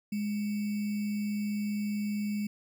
sine tone with sample-and-hold, 207.7 Hz, G#3, in tune, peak -29 dBFS, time 0.12-2.47 s, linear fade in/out 5 ms, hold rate 2450 Hz, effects none

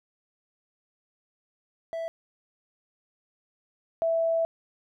triangle / sine tone pair in turn, 659.3 / 659.3 Hz, E5 / E5, 0 / 0 cents, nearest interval unison, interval 0 cents, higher neither, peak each -28 / -22 dBFS, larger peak second, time 1.93-2.08 / 4.02-4.45 s, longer second, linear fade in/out 0 ms, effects none

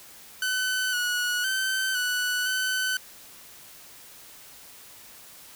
sawtooth tone with pitch steps, 1512 / 1463 / 1539 / 1482 / 1515 Hz, F#6 / F#6 / G6 / F#6 / F#6, +37 / -20 / -32 / +2 / +40 cents, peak -21 dBFS, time 0.42-2.97 s, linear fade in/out 2 ms, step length 510 ms, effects white hiss -48 dBFS RMS until 5.55 s

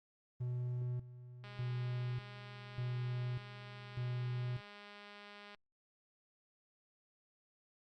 triangle tone with tremolo, 123.47 Hz, B2, in tune, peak -34 dBFS, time 0.4-4.61 s, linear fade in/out 10 ms, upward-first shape square, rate 0.84 Hz, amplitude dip 80%
click train, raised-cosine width 0.3 ms, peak -38 dBFS, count 843, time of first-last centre 1.44-5.547 s, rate 205 Hz
effects Opus 32 kbps

